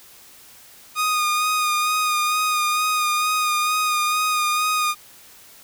sawtooth tone with vibrato, 1233 Hz, D#6, 16 cents flat, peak -15 dBFS, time 0.95-4.95 s, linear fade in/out 50 ms, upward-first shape sine, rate 2.2 Hz, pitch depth 23 cents each way, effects white hiss -47 dBFS RMS until 5.63 s

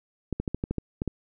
clicks, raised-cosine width 3 ms, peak -15 dBFS, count 9, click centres 0.327 / 0.4 / 0.478 / 0.546 / 0.639 / 0.71 / 0.783 / 1.019 / 1.077 s, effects none

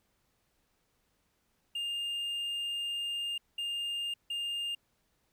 triangle tone bursts at uneven times, 2812 Hz, F7, 11 cents sharp, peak -31 dBFS, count 3, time 1.75-3.38 / 3.58-4.14 / 4.3-4.75 s, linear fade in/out 5 ms, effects pink hiss -75 dBFS RMS until 5.32 s

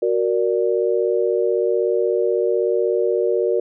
sine chord, Gb augmented, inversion none, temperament equal, 370 / 466.2 / 587.3 Hz, Gb4 / Bb4 / D5, 0 / 0 / 0 cents, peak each -20 / -19 / -24 dBFS, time 0.02-3.6 s, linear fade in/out 5 ms, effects none

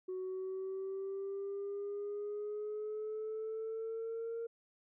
sine exponential sweep, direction up, 370 to 462.8 Hz, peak -36 dBFS, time 0.08-4.47 s, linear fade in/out 10 ms, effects tanh soft clip ceiling -35 dBFS

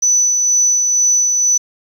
sine tone with tremolo, 5980 Hz, F#8, 17 cents sharp, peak -8 dBFS, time 0.02-1.58 s, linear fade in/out 10 ms, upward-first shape sine, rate 2.1 Hz, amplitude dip 35%, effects tanh soft clip ceiling -6 dBFS + 7-bit

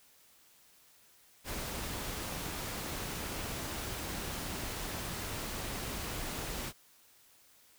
pink noise, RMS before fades -39 dBFS, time 1.44-6.73 s, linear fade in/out 50 ms, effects white hiss -63 dBFS RMS until 7.78 s

